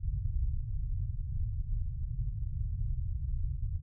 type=low-pass noise; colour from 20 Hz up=pink; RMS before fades=-33 dBFS; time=0-3.82 s; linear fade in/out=50 ms; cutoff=130 Hz; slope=48 dB/octave; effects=none